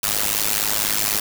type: noise with amplitude modulation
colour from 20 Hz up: white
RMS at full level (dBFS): -17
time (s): 0.03-1.2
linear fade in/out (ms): 5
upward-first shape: sine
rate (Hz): 104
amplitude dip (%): 100
effects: none